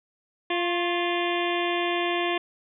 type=harmonic tone with a mistuned harmonic; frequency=347.8 Hz; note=F4; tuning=7 cents flat; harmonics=1 / 2 / 3 / 5 / 6 / 7 / 8 / 9 / 10; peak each=-27 / -30 / -32 / -34 / -35 / -35 / -36 / -37 / -37 dBFS; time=0.5-2.38 s; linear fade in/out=5 ms; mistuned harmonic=3; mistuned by=+44 cents; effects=none